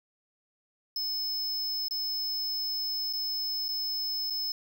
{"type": "tone with dropouts", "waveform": "square", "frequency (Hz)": 5210, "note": "E8", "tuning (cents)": -21, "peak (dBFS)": -30, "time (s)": [0.96, 4.52], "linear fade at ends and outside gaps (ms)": 2, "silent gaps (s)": [[1.884, 1.909], [3.128, 3.134], [3.683, 3.688], [4.3, 4.305]], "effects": []}